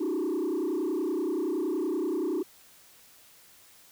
sine tone with frequency modulation, 338.4 Hz, E4, 45 cents sharp, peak -24 dBFS, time 0-2.43 s, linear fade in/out 10 ms, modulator 30.6 Hz, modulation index 1.7, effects tanh soft clip ceiling -25 dBFS + white hiss -56 dBFS RMS until 3.91 s

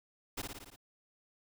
pink noise with echo, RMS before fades -38 dBFS, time 0.37-0.42 s, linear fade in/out 10 ms, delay 57 ms, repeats 6, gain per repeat -3 dB, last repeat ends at 0.762 s, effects none

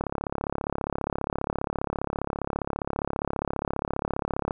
click train, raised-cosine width 1 ms, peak -13 dBFS, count 158, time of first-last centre 0.01-4.509 s, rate 34.9 Hz, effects none

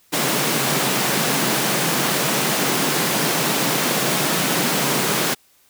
pink high-pass noise, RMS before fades -20 dBFS, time 0.12-5.35 s, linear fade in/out 20 ms, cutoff 130 Hz, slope 96 dB/octave, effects white hiss -57 dBFS RMS until 5.69 s

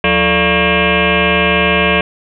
sine tone with frequency modulation, 1103 Hz, C#6, 9 cents flat, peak -9 dBFS, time 0.04-2.01 s, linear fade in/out 2 ms, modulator 257 Hz, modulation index 6.9, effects none

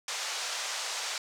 white band-pass noise, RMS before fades -35 dBFS, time 0.08-1.18 s, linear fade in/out 2 ms, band 550 to 7100 Hz, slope 24 dB/octave, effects none

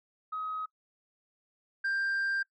sine tone pair in turn, 1266 / 1585.9 Hz, D#6 / G6, +30 / +20 cents, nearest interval major third, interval 390 cents, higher second, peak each -32 / -25 dBFS, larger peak second, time 0.32-0.66 / 1.84-2.43 s, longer second, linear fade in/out 10 ms, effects noise-tail reverb RT60 0.1 s tail -23 dB re dry + tanh soft clip ceiling -27 dBFS

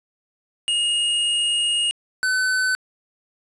square tone pair in turn, 2858 / 1514 Hz, F7 / F#6, +39 / +39 cents, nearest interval major seventh, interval 1100 cents, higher first, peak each -19 dBFS, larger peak neither, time 0.68-1.91 / 2.23-2.75 s, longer first, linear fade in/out 0 ms, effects resampled to 24000 Hz + 8-bit

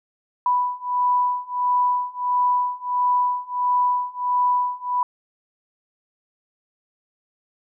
sine beating tone pair, 987.8 / 989.3 Hz, B5 / B5, 0 / +3 cents, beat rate 1.5 Hz, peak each -22 / -21 dBFS, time 0.46-5.03 s, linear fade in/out 2 ms, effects none

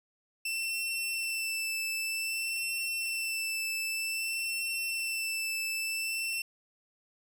sawtooth tone with vibrato, 2671 Hz, E7, 22 cents sharp, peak -28 dBFS, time 0.45-6.42 s, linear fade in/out 5 ms, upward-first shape sine, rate 0.53 Hz, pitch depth 21 cents each way, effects none

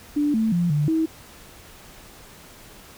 sine tone with pitch steps, 293.4 / 221.6 / 173.5 / 147.8 / 321 Hz, D4 / A3 / F3 / D3 / E4, -2 / +13 / -11 / +11 / -46 cents, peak -18 dBFS, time 0.16-1.06 s, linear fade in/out 10 ms, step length 180 ms, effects pink hiss -46 dBFS RMS until 2.97 s

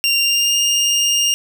25% pulse tone with pitch glide, 2778 to 2822 Hz, F7 to F7, -10 to +17 cents, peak -10 dBFS, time 0.04-1.34 s, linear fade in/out 0 ms, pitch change +27 cents, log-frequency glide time 0.19-0.59 s, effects none

